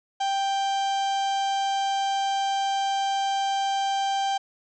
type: harmonic tone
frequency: 786 Hz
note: G5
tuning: 4 cents sharp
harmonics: 1 / 2 / 3 / 4 / 5 / 6 / 7 / 8 / 9 / 10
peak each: -23 / -38 / -43 / -34 / -44 / -44 / -48 / -43 / -50 / -52 dBFS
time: 0.2-4.38 s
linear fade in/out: 10 ms
effects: none